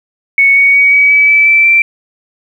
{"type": "tone with pitch steps", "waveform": "sine", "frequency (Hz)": [2217, 2235, 2253, 2271, 2290, 2308, 2327, 2346], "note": ["C#7", "C#7", "C#7", "C#7", "D7", "D7", "D7", "D7"], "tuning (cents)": [0, 14, 28, 41, -44, -31, -17, -2], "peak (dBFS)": -4, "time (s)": [0.38, 1.82], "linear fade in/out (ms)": 2, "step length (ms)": 180, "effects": ["7-bit"]}